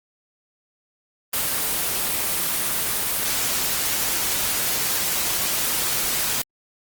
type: noise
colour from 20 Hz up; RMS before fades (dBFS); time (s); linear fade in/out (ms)
white; -23; 1.33-6.42; 5
effects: Opus 24 kbps